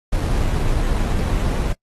brown noise with sample-and-hold, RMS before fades -19 dBFS, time 0.12-1.73 s, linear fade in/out 10 ms, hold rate 4900 Hz, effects noise-tail reverb RT60 0.1 s tail -23 dB re dry + AAC 32 kbps

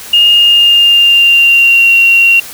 sine tone with pitch glide, 2838 to 2751 Hz, F7 to F7, +27 to -27 cents, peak -3 dBFS, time 0.13-2.4 s, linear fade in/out 5 ms, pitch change -54 cents, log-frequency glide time 0.36-1.92 s, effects white hiss -28 dBFS RMS until 2.53 s

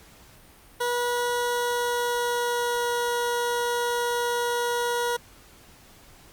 20% pulse tone with pitch glide, 484.4 to 479.7 Hz, B4 to A#4, -34 to +50 cents, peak -19 dBFS, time 0.8-5.17 s, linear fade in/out 10 ms, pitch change -16 cents, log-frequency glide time 1.21-2.97 s, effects pink hiss -52 dBFS RMS until 6.32 s + Opus 48 kbps

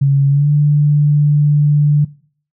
sine tone with pitch glide, 139 to 147.27 Hz, C#3 to D3, +5 to +5 cents, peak -8 dBFS, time 0.01-2.05 s, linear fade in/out 10 ms, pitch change +100 cents, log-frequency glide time 0.28-0.5 s, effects noise-tail reverb RT60 0.5 s tail -21 dB re dry

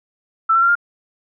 sine tone with pitch steps, 1327 / 1352.5 / 1378.6 / 1405.1 Hz, E6 / E6 / F6 / F6, +11 / +44 / -23 / +10 cents, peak -11 dBFS, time 0.49-0.754 s, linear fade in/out 10 ms, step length 66 ms, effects none

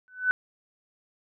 sine tone with exponential growth, 1500 Hz, F#6, 23 cents sharp, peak -16 dBFS, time 0.08-0.31 s, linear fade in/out 0 ms, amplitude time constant 48 ms, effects none

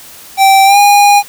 square tone with pitch glide, 778 to 815.7 Hz, G5 to G#5, -13 to -31 cents, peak -4 dBFS, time 0.37-1.23 s, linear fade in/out 50 ms, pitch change +82 cents, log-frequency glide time 0.65-0.78 s, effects white hiss -34 dBFS RMS until 1.28 s

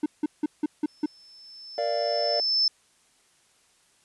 triangle tone bursts, 301.7 Hz, D4, 47 cents sharp, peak -19 dBFS, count 6, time 0.03-1.06 s, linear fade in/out 5 ms, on 30 ms, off 170 ms
sine tone with exponential growth, 5274 Hz, E8, in tune, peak -18 dBFS, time 0.88-2.68 s, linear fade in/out 2 ms, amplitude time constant 390 ms
triangle chord, Bb major, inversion none, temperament equal with one note detuned, 466.2 / 587.3 / 690.8 Hz, Bb4 / D5 / F5, 0 / 0 / -19 cents, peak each -30 / -25 / -27 dBFS, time 1.78-2.4 s, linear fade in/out 2 ms
effects white hiss -63 dBFS RMS until 4.04 s + resampled to 24000 Hz

